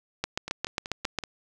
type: two click trains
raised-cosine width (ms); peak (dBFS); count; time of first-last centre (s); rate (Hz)
0.2; -18 / -10; 5 / 8; 0.48-1.238 / 0.24-1.187; 5.28 / 7.39
effects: none